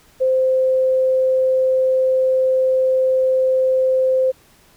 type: tone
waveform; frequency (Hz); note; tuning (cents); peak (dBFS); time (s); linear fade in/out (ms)
sine; 520; C5; -11; -13; 0.2-4.32; 20
effects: pink hiss -52 dBFS RMS until 4.76 s